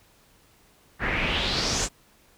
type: noise with low-pass filter sweep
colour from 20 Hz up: pink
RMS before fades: -26 dBFS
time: 0.99-1.89 s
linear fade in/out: 50 ms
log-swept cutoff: 1700 to 7600 Hz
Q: 4.1
effects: pink hiss -59 dBFS RMS until 2.37 s